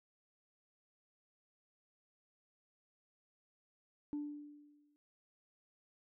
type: tone with exponential decay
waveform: sine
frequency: 293.7 Hz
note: D4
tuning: in tune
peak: -34 dBFS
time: 4.13-4.96 s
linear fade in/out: 0 ms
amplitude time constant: 180 ms
effects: tanh soft clip ceiling -34 dBFS